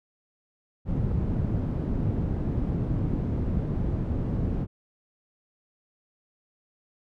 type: low-pass noise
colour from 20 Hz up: white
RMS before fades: -27 dBFS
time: 0.85-4.67 s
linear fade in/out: 50 ms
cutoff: 160 Hz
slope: 12 dB/octave
effects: none